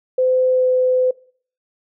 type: tone with pitch glide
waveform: sine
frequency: 512 to 508.8 Hz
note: C5 to C5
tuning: -38 to -48 cents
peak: -13 dBFS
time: 0.18-1.11 s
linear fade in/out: 5 ms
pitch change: -10 cents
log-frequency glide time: 0.51-0.66 s
effects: noise-tail reverb RT60 0.5 s tail -22 dB re dry